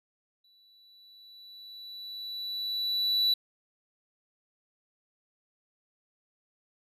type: tone with exponential growth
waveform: triangle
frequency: 3951 Hz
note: B7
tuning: in tune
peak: -20 dBFS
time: 0.44-3.34 s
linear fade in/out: 5 ms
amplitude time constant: 630 ms
effects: resampled to 32000 Hz